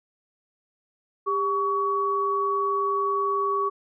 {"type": "tone pair together", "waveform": "sine", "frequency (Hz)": [399.1, 1127.3], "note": ["G4", "C#6"], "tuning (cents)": [31, 29], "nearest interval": "octave + tritone", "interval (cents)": 1798, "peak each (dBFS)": [-27, -23], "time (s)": [1.26, 3.7], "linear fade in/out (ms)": 20, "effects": []}